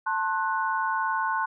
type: chord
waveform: sine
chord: F# diminished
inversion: first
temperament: just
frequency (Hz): 888 / 1065.6 / 1480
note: A5 / C6 / F#6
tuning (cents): +16 / +31 / 0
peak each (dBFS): -28 / -28 / -29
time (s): 0.06-1.46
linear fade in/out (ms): 10
effects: none